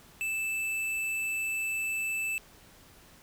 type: tone with tanh clipping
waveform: triangle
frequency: 2637 Hz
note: E7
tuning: in tune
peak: -31 dBFS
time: 0.21-2.38 s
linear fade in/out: 0 ms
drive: 18 dB
effects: pink hiss -56 dBFS RMS until 3.22 s